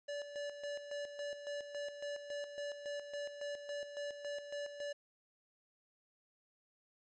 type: tone with tremolo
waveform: square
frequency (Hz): 578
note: D5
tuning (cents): -28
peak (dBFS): -40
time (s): 0.08-4.93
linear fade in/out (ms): 10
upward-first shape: square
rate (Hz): 3.6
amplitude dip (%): 60
effects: resampled to 16000 Hz + 12-bit